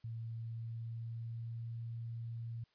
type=tone with pitch glide; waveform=sine; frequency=114.2 to 115.79 Hz; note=A#2 to A#2; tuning=-35 to -11 cents; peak=-40 dBFS; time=0.04-2.64 s; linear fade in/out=5 ms; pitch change=+24 cents; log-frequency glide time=0.29-1.72 s; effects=white hiss -75 dBFS RMS until 2.74 s + resampled to 11025 Hz